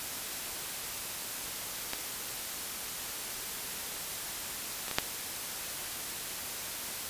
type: clicks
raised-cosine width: 0.2 ms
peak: -14 / -19 / -16 / -6 dBFS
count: 4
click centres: 1.934 / 4.882 / 4.913 / 4.985 s
effects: white hiss -38 dBFS RMS until 7.09 s + resampled to 32000 Hz